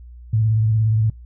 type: tone with vibrato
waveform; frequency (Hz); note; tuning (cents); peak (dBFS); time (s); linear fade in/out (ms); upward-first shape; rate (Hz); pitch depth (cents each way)
sine; 110; A2; 0; -14; 0.33-1.1; 5; sine; 17; 48
effects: noise-tail reverb RT60 0.2 s tail -26 dB re dry + added 60 Hz sine -37 dBFS peak until 1.25 s